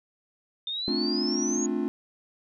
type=exponential sweep; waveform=sine; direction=up; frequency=3590 to 6760 Hz; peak=-29 dBFS; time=0.67-1.66 s; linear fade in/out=2 ms
type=chord; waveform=triangle; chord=D minor seventh; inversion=second; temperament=just; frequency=220.2 / 264.3 / 293.7 / 352.4 Hz; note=A3 / C4 / D4 / F4; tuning=+2 / +18 / 0 / +16 cents; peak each=-29 dBFS; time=0.88-1.88 s; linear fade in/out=0 ms
effects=none